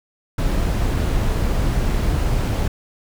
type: noise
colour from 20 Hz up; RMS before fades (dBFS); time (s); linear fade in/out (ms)
brown; -19; 0.38-2.68; 5
effects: none